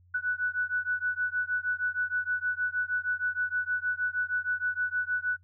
sine beating tone pair, 1480 / 1486.4 Hz, F#6 / F#6, 0 / +7 cents, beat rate 6.4 Hz, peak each -30 dBFS, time 0.14-5.37 s, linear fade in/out 10 ms, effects noise-tail reverb RT60 0.1 s tail -22 dB re dry + added 89 Hz sine -57 dBFS peak until 5.43 s

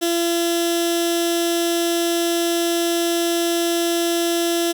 15% pulse tone with notch filter, 340 Hz, F4, 46 cents flat, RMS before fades -20 dBFS, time 0.01-4.73 s, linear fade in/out 20 ms, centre 1100 Hz, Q 0.53, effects none

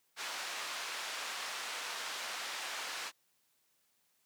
pink band-pass noise, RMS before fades -41 dBFS, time 0.16-3.12 s, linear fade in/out 50 ms, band 1000 to 6500 Hz, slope 12 dB/octave, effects white hiss -75 dBFS RMS until 4.25 s + high-pass 100 Hz 12 dB/octave

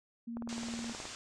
sine tone, 233.1 Hz, A#3, in tune, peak -38 dBFS, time 0.27-0.93 s, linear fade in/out 10 ms
click train, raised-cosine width 1 ms, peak -30 dBFS, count 14, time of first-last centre 0.37-1.054 s, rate 19 Hz
white low-pass noise, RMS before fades -46 dBFS, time 0.49-1.15 s, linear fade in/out 0 ms, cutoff 7900 Hz, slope 48 dB/octave
effects none

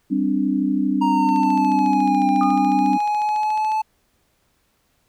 sine chord, G suspended fourth, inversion none, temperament just, 196 / 261.3 / 294 Hz, G3 / C4 / D4, 0 / -2 / +2 cents, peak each -23 / -21 / -21 dBFS, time 0.1-2.98 s, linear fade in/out 20 ms
triangle linear two-way sweep, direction down then up, 938 to 800 to 871 Hz, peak -16 dBFS, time 1.01-3.82 s, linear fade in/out 10 ms, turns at 2.3 s
click train, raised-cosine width 0.2 ms, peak -22 dBFS, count 35, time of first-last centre 1.29-3.719 s, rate 14 Hz
sine tone with exponential decay, 1224 Hz, D#6, 29 cents flat, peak -20 dBFS, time 2.41-3.06 s, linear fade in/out 1 ms, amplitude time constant 140 ms
effects pink hiss -65 dBFS RMS until 5.08 s

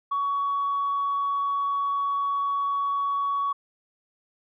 sine tone, 1123 Hz, C#6, 22 cents sharp, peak -22 dBFS, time 0.11-3.53 s, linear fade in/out 10 ms, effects tanh soft clip ceiling -19 dBFS

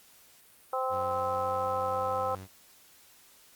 harmonic tone, 260 Hz, C4, 11 cents flat, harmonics 2 / 3 / 4 / 5, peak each -32 / -33 / -35 / -34 dBFS, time 0.73-2.35 s, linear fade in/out 2 ms
sawtooth tone with pitch glide, 92.5 to 95.05 Hz, F#2 to F#2, 0 to +47 cents, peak -38 dBFS, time 0.89-2.48 s, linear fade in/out 50 ms, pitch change +47 cents, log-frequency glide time 1.15-2.18 s
effects white hiss -58 dBFS RMS until 3.55 s + Opus 48 kbps

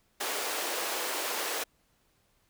pink high-pass noise, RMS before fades -33 dBFS, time 0.2-1.64 s, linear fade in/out 10 ms, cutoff 390 Hz, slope 24 dB/octave, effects pink hiss -70 dBFS RMS until 2.49 s

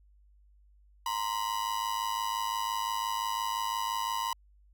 45% pulse ring-modulated tone, 983 Hz, B5, 8 cents flat, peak -27 dBFS, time 1.06-4.33 s, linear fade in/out 0 ms, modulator 52.9 Hz, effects added 50 Hz sine -58 dBFS peak until 4.73 s

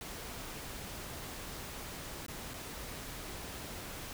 pink noise with dropouts, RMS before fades -44 dBFS, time 0.01-4.13 s, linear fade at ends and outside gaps 1 ms, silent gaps 2.264-2.282 / 2.536-2.54 s, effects none

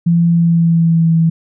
sine tone with pitch glide, 169.6 to 163.92 Hz, E3 to E3, +50 to -9 cents, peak -8 dBFS, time 0.06-1.3 s, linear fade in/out 10 ms, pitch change -59 cents, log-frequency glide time 0.28-1.13 s, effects none

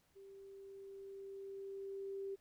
sine tone with level ramp, 392 Hz, G4, in tune, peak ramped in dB -54 to -40 dBFS, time 0.15-2.36 s, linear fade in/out 20 ms, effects pink hiss -75 dBFS RMS until 2.4 s

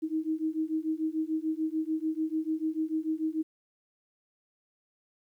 sine beating tone pair, 312.6 / 319.4 Hz, D#4 / D#4, +8 / +45 cents, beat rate 6.8 Hz, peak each -31 dBFS, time 0.02-3.43 s, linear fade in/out 20 ms, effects 11-bit

